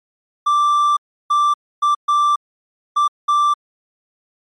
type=tone bursts at uneven times; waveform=triangle; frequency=1174.7 Hz; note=D6; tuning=in tune; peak=-10 dBFS; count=6; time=0.46-0.97 / 1.3-1.54 / 1.82-1.95 / 2.08-2.36 / 2.96-3.08 / 3.28-3.54 s; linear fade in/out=10 ms; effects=MP3 48 kbps